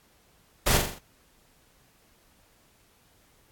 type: noise with echo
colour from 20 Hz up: pink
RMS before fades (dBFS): -22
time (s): 0.66-0.78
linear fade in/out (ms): 10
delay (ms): 42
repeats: 5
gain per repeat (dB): -5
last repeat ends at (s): 0.99
effects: pink hiss -62 dBFS RMS until 3.51 s + AAC 64 kbps